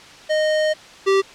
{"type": "tone pair in turn", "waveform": "square", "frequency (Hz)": [618, 389.3], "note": ["D#5", "G4"], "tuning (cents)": [-12, -12], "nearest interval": "minor sixth", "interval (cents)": 800, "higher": "first", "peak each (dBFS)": [-17, -14], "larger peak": "second", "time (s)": [[0.29, 0.74], [1.06, 1.22]], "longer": "first", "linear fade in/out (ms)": 20, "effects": ["white hiss -42 dBFS RMS until 1.34 s", "low-pass 5000 Hz 12 dB/octave"]}